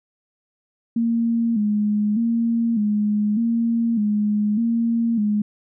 sine tone with vibrato, 220 Hz, A3, in tune, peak -17 dBFS, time 0.96-5.42 s, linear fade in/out 5 ms, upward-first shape square, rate 0.83 Hz, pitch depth 87 cents each way, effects none

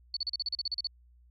sine tone bursts, 4463 Hz, C#8, 11 cents sharp, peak -29 dBFS, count 12, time 0.14-0.871 s, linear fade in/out 2 ms, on 27 ms, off 37 ms, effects added 60 Hz sine -57 dBFS peak until 1.3 s

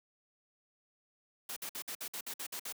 white noise bursts, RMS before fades -41 dBFS, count 10, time 1.49-2.725 s, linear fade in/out 5 ms, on 74 ms, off 55 ms, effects high-pass 200 Hz 12 dB/octave

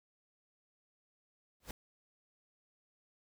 pink noise with exponential growth, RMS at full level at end -40 dBFS, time 1.6-1.71 s, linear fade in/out 2 ms, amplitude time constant 22 ms, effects none

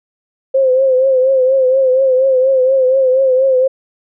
sine tone with vibrato, 523.3 Hz, C5, in tune, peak -8 dBFS, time 0.54-3.68 s, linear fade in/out 10 ms, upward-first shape triangle, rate 4.2 Hz, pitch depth 67 cents each way, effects none

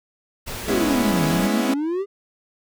pink noise, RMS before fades -31 dBFS, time 0.46-1.48 s, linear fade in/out 20 ms
triangle exponential two-way sweep, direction down then up, 446.5 to 152.3 to 410.4 Hz, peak -19 dBFS, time 0.66-2.06 s, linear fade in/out 50 ms, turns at 1.25 s
sawtooth chord, C# minor seventh, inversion second, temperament equal, 207.7 / 246.9 / 277.2 / 329.6 Hz, G#3 / B3 / C#4 / E4, 0 / 0 / 0 / 0 cents, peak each -22 dBFS, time 0.68-1.74 s, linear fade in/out 5 ms
effects none

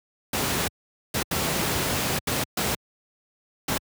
pink noise bursts at uneven times, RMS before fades -25 dBFS, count 6, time 0.33-0.68 / 1.14-1.23 / 1.31-2.19 / 2.27-2.44 / 2.57-2.75 / 3.68-3.78 s, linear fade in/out 5 ms, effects high-pass 80 Hz 12 dB/octave

